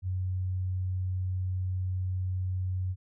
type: tone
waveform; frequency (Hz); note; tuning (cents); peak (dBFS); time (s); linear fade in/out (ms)
sine; 92.5; F#2; 0; -28; 0.02-2.96; 50
effects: none